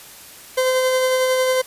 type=tone with tremolo; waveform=40% pulse; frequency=515 Hz; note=C5; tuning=28 cents flat; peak=-14 dBFS; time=0.57-1.62 s; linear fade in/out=10 ms; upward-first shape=sine; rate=11 Hz; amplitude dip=25%; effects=white hiss -41 dBFS RMS until 1.66 s + resampled to 32000 Hz